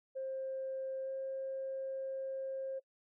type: tone with pitch glide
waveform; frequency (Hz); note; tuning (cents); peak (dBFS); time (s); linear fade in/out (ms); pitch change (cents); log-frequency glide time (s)
sine; 530 to 533.7; C5 to C5; +22 to +34; -36; 0.15-2.8; 20; +12; 1.04-1.09
effects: noise-tail reverb RT60 0.1 s tail -24 dB re dry + tanh soft clip ceiling -32 dBFS